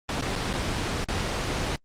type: noise with dropouts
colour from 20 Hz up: pink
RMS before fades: -27 dBFS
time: 0.09-1.76 s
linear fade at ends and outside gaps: 2 ms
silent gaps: 0.212-0.222 / 0.355-0.359 / 0.531-0.536 / 1.044-1.085 s
effects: low-pass 6000 Hz 12 dB/octave + Opus 24 kbps